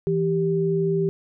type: tone pair together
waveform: sine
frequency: 164.81 / 392 Hz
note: E3 / G4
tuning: 0 / 0 cents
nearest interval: octave + minor third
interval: 1500 cents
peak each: -23 / -21 dBFS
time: 0.07-1.09 s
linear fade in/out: 0 ms
effects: none